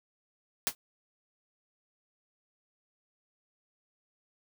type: noise with exponential decay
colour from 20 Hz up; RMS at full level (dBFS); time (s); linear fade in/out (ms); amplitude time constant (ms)
white; -24; 0.67-0.75; 0; 16
effects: none